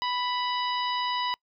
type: harmonic tone with a mistuned harmonic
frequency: 989 Hz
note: B5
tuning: 2 cents sharp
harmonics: 1 / 2 / 3 / 4 / 5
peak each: -28 / -36 / -34 / -37 / -38 dBFS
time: 0.02-1.34 s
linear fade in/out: 0 ms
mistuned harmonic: 4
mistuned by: -38 cents
effects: noise-tail reverb RT60 0.1 s tail -26 dB re dry